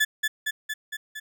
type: tone with echo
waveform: 35% pulse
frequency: 1729 Hz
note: A6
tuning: 31 cents flat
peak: -17 dBFS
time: 0-0.05 s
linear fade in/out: 10 ms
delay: 230 ms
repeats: 5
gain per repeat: -3 dB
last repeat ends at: 1.2 s
effects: none